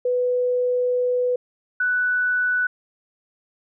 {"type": "tone pair in turn", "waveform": "sine", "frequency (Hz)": [496, 1486.3], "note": ["B4", "F#6"], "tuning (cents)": [7, 7], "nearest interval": "octave + perfect fifth", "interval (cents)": 1900, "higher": "second", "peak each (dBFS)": -18, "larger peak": "neither", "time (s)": [[0.05, 1.36], [1.8, 2.67]], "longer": "first", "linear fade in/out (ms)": 5, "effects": []}